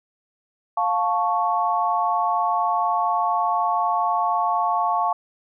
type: chord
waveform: sine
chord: F augmented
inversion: none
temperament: equal with one note detuned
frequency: 704.1 / 880 / 1108.7 Hz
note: F5 / A5 / C#6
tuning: +14 / 0 / 0 cents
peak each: -23 dBFS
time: 0.77-5.13 s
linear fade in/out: 5 ms
effects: none